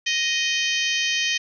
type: harmonic tone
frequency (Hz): 622.3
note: D#5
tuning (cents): 0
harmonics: 3 / 4 / 5 / 6 / 7 / 8 / 9 / 10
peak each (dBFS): -27 / -26 / -25 / -33 / -33 / -34 / -33 / -32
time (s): 0.06-1.38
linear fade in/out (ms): 10
effects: none